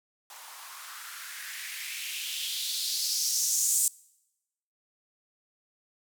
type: noise with band-pass filter sweep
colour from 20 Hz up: violet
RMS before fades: -32 dBFS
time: 0.3-3.88 s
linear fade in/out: 2 ms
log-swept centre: 830 to 7900 Hz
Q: 3.3
effects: noise-tail reverb RT60 0.9 s tail -24 dB re dry